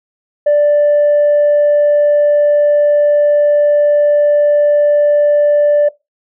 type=tone; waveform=sine; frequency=587.3 Hz; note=D5; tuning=in tune; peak=-5 dBFS; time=0.46-5.89 s; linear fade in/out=10 ms; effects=noise-tail reverb RT60 0.2 s tail -20 dB re dry + tanh soft clip ceiling -5 dBFS